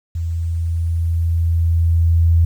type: tone with level ramp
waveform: sine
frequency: 83.4 Hz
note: E2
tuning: 21 cents sharp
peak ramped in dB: -19 to -9 dBFS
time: 0.15-2.45 s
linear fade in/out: 5 ms
effects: 8-bit